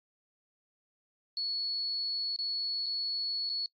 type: tone with dropouts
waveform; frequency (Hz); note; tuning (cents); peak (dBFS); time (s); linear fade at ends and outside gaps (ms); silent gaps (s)
sine; 4393; C#8; -16; -31; 1.37-3.66; 1; 2.362-2.388 / 2.86-2.864 / 3.493-3.498
effects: noise-tail reverb RT60 0.1 s tail -21 dB re dry + AAC 48 kbps